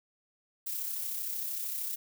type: noise with amplitude modulation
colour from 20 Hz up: violet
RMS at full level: -34 dBFS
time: 0.66-1.96 s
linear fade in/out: 10 ms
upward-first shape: sine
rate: 33.1 Hz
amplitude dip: 35%
effects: none